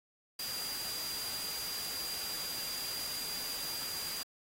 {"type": "tone in noise", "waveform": "sine", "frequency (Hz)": 4804, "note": "D8", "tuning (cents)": 38, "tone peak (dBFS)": -39, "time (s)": [0.39, 4.23], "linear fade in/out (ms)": 5, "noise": "white", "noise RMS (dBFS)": -41, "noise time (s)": [0.39, 4.23], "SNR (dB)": -1, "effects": ["AAC 48 kbps"]}